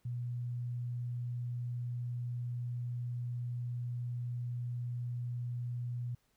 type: tone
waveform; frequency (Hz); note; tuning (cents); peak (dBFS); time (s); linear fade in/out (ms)
sine; 121.5; B2; -28; -35; 0.05-6.15; 5
effects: pink hiss -75 dBFS RMS until 6.36 s